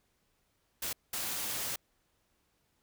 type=noise bursts at uneven times; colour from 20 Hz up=white; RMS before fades=-36 dBFS; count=2; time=0.82-0.93 / 1.13-1.76 s; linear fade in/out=5 ms; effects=pink hiss -75 dBFS RMS until 2.82 s